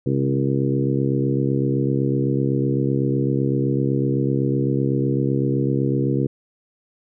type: harmonic tone with a mistuned harmonic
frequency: 67.9 Hz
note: C#2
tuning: 35 cents flat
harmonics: 2 / 3 / 4 / 5 / 6 / 7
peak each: -21 / -27 / -24 / -25 / -28 / -29 dBFS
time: 0.06-6.27 s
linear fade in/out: 5 ms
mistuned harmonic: 2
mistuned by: -27 cents
effects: none